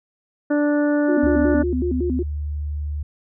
harmonic tone, 293.4 Hz, D4, 2 cents flat, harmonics 1 / 2 / 3 / 4 / 5 / 6, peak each -17 / -22 / -35 / -37 / -30 / -38 dBFS, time 0.5-1.63 s, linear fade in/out 10 ms
sine tone with vibrato, 300 Hz, D4, 37 cents sharp, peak -20 dBFS, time 1.08-2.23 s, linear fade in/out 10 ms, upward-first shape square, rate 5.4 Hz, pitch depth 290 cents each way
sine tone with pitch glide, 73.42 to 73.97 Hz, D2 to D2, 0 to +13 cents, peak -23 dBFS, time 1.23-3.03 s, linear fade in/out 5 ms, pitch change +13 cents, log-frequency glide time 1.6-2.07 s
effects none

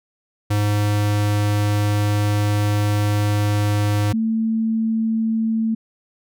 square / sine tone pair in turn, 103.83 / 223.3 Hz, G#2 / A3, 0 / +26 cents, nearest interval octave + minor second, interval 1326 cents, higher second, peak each -17 dBFS, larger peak neither, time 0.5-4.13 / 4.13-5.75 s, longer first, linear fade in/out 10 ms, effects none

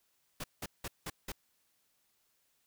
pink noise bursts, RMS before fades -40 dBFS, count 5, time 0.4-1.32 s, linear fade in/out 5 ms, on 40 ms, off 180 ms, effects white hiss -75 dBFS RMS until 2.66 s

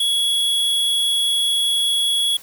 square tone, 3355 Hz, G#7, 17 cents sharp, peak -17 dBFS, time 0-2.37 s, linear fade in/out 5 ms, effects white hiss -43 dBFS RMS until 2.42 s

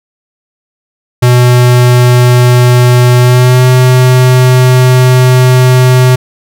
square tone with pitch glide, 123.47 to 127.23 Hz, B2 to C3, 0 to -48 cents, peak -3 dBFS, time 1.22-6.16 s, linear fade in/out 10 ms, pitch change +52 cents, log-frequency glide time 3.19-3.67 s, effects none

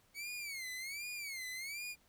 sawtooth tone with vibrato, 2217 Hz, C#7, in tune, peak -38 dBFS, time 0.14-1.96 s, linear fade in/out 50 ms, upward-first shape sine, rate 1.3 Hz, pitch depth 170 cents each way, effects pink hiss -70 dBFS RMS until 2.08 s

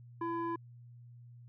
square tone with low-pass filter, 335.9 Hz, E4, 33 cents sharp, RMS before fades -36 dBFS, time 0.21-0.56 s, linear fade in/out 5 ms, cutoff 1200 Hz, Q 6.6, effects added 120 Hz sine -51 dBFS peak until 1.48 s

